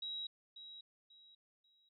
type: tone with echo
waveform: sine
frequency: 3849 Hz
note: B7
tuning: 45 cents flat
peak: -40 dBFS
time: 0.02-0.27 s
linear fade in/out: 5 ms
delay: 540 ms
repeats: 3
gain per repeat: -10 dB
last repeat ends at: 1.89 s
effects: none